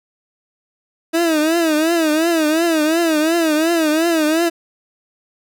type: tone with vibrato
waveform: 30% pulse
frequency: 321.3 Hz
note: E4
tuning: 44 cents flat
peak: -11 dBFS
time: 1.13-4.5 s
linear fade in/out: 20 ms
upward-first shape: triangle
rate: 2.8 Hz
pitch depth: 130 cents each way
effects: none